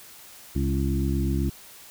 harmonic tone with a mistuned harmonic, 67.9 Hz, C#2, 35 cents flat, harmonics 1 / 2 / 3 / 4 / 5, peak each -25 / -28 / -30 / -31 / -32 dBFS, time 0.55-1.5 s, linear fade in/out 10 ms, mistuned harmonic 4, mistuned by +23 cents, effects white hiss -47 dBFS RMS until 1.9 s

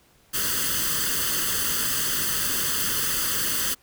white noise with comb filter, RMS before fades -25 dBFS, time 0.33-3.75 s, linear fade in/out 20 ms, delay 0.64 ms, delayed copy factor +0.8, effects pink hiss -59 dBFS RMS until 3.82 s

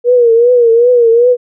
sine tone with vibrato, 475.5 Hz, A#4, 34 cents sharp, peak -4 dBFS, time 0.04-1.37 s, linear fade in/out 50 ms, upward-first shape triangle, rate 2.6 Hz, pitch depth 95 cents each way, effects none

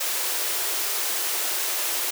white high-pass noise, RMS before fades -26 dBFS, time 0-2.11 s, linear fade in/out 10 ms, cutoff 320 Hz, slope 96 dB/octave, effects none

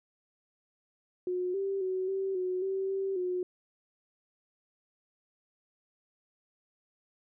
sine tone with pitch steps, 362.3 / 391.3 / 373.6 / 386 / 367.1 / 384.8 / 387.7 / 362.4 Hz, F#4 / G4 / F#4 / G4 / F#4 / G4 / G4 / F#4, -36 / -3 / +17 / -27 / -14 / -32 / -19 / -36 cents, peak -29 dBFS, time 1.27-3.43 s, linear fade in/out 2 ms, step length 270 ms, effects none

